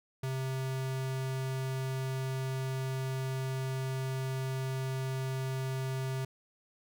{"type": "tone", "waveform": "square", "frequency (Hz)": 131.9, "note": "C3", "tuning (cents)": 14, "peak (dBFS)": -33, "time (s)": [0.23, 6.25], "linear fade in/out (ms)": 5, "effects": []}